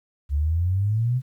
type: exponential sweep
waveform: sine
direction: up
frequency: 69 to 131.1 Hz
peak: -19 dBFS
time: 0.29-1.22 s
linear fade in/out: 50 ms
effects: 10-bit